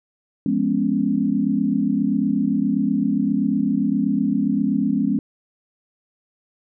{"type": "chord", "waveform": "sine", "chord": "C# dominant seventh", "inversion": "first", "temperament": "just", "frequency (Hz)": [173.24, 207.9, 249.5, 277.2], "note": ["E#3", "G#3", "B3", "C#4"], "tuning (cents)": [-14, 2, 18, 0], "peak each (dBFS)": [-27, -21, -23, -22], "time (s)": [0.46, 5.19], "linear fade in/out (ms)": 2, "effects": []}